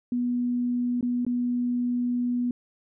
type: tone with dropouts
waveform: sine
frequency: 244.3 Hz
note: B3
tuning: 19 cents flat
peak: -23 dBFS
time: 0.12-2.51 s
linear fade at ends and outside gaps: 2 ms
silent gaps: 1.01-1.027 / 1.25-1.265 s
effects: none